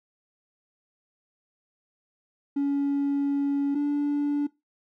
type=tone pair in turn; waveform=triangle; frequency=281.6 / 289.5 Hz; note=C#4 / D4; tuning=+27 / -25 cents; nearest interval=unison; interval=48 cents; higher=second; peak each=-19 dBFS; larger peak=neither; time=2.56-3.75 / 3.75-4.47 s; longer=first; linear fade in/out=10 ms; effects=noise-tail reverb RT60 0.2 s tail -21 dB re dry + tanh soft clip ceiling -19 dBFS